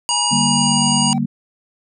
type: harmonic tone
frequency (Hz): 956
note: A#5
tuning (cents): +43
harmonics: 1 / 3 / 5 / 7 / 9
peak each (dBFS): -22 / -22 / -22 / -22 / -22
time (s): 0.09-1.13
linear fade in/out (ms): 0
type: tone with pitch glide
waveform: triangle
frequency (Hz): 830.6 to 770.5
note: G#5 to G5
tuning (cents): 0 to -30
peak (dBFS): -24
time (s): 0.11-1.18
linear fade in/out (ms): 0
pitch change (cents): -130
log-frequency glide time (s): 0.44-0.87
type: chord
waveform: sine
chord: G minor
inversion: second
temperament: just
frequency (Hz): 147 / 196 / 235.2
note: D3 / G3 / Bb3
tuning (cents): +2 / 0 / +16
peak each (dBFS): -22 / -21 / -19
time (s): 0.31-1.26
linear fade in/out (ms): 10
effects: none